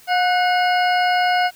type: harmonic tone with a mistuned harmonic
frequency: 720 Hz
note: F#5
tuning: 47 cents flat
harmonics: 1 / 2 / 3 / 4 / 6 / 7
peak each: -16 / -22 / -26 / -28 / -32 / -33 dBFS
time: 0.07-1.51 s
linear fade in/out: 50 ms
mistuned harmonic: 2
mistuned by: +53 cents
effects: white hiss -48 dBFS RMS until 1.55 s